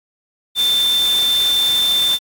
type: tone in noise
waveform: sine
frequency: 3558 Hz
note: A7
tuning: 19 cents sharp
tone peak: -13 dBFS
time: 0.55-2.19 s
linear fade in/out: 50 ms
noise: white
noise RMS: -26 dBFS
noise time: 0.55-2.19 s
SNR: +10 dB
effects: AAC 64 kbps